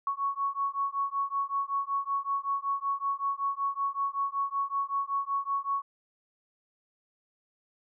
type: beating tone pair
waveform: sine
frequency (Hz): 1108 / 1113.3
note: C#6 / C#6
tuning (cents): -1 / +7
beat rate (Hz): 5.3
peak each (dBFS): -31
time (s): 0.07-5.82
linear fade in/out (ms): 2
effects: none